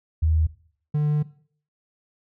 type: tone pair in turn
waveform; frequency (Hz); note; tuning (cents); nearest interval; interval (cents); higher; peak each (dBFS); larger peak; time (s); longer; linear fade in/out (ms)
sine / triangle; 79.3 / 149.4; D#2 / D3; +33 / +30; major seventh; 1097; second; -17; neither; 0.22-0.47 / 0.94-1.23; second; 10
effects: noise-tail reverb RT60 0.5 s tail -17 dB re dry